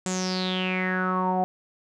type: tone with low-pass filter sweep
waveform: sawtooth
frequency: 185 Hz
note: F#3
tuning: in tune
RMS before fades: -26 dBFS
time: 0.06-1.44 s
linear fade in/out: 0 ms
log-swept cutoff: 7600 to 710 Hz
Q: 8.3
effects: none